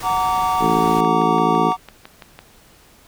pink noise, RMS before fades -33 dBFS, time 0-1.01 s, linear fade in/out 5 ms
triangle chord, Gb augmented, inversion none, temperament just, 740 / 925 / 1156.2 Hz, Gb5 / Bb5 / D6, 0 / -14 / -27 cents, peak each -19 dBFS, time 0.02-1.77 s, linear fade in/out 50 ms
harmonic tone, 55.6 Hz, A1, 19 cents sharp, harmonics 3 / 4 / 5 / 6 / 7 / 8, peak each -24 / -24 / -24 / -24 / -24 / -24 dBFS, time 0.59-1.73 s, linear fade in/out 50 ms
click train, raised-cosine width 0.3 ms, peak -20 dBFS, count 10, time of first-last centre 0.88-2.39 s, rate 5.96 Hz
effects pink hiss -50 dBFS RMS until 3.07 s

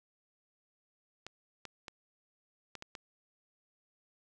clicks, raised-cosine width 0.2 ms, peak -26 dBFS, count 6, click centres 1.266 / 1.653 / 1.882 / 2.753 / 2.824 / 2.952 s, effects none

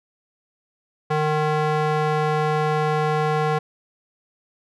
square tone with band-pass filter, 153.1 Hz, D#3, 28 cents flat, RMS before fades -21 dBFS, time 1.1-3.59 s, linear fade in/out 10 ms, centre 810 Hz, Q 0.83, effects none

